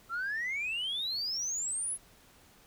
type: exponential sweep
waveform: sine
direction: up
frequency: 1318.5 to 10830 Hz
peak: -30 dBFS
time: 0.09-1.98 s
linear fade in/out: 50 ms
effects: tanh soft clip ceiling -29 dBFS + pink hiss -60 dBFS RMS until 2.66 s